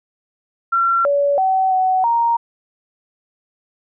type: tone with pitch steps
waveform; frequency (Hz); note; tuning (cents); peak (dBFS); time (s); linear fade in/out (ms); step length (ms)
sine; 1363 / 569 / 760 / 749 / 933; F6 / C#5 / F#5 / F#5 / A#5; -43 / +45 / +46 / +21 / +1; -13; 0.72-2.37; 10; 330
effects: none